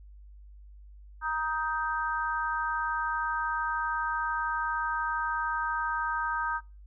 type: harmonic tone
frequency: 312.9 Hz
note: D#4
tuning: 10 cents sharp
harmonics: 3 / 4 / 5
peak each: -32 / -32 / -32 dBFS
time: 1.21-6.61 s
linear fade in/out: 50 ms
effects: noise-tail reverb RT60 0.3 s tail -25 dB re dry + added 50 Hz sine -47 dBFS peak until 6.86 s